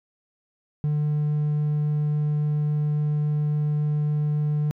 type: tone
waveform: triangle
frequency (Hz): 149.4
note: D3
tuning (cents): +30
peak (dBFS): -18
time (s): 0.84-4.71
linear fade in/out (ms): 0
effects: tanh soft clip ceiling -14 dBFS